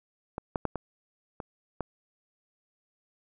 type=clicks; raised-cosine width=1 ms; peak=-19 / -14 / -13 / -18 / -22 / -17 dBFS; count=6; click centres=0.381 / 0.558 / 0.653 / 0.757 / 1.402 / 1.807 s; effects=none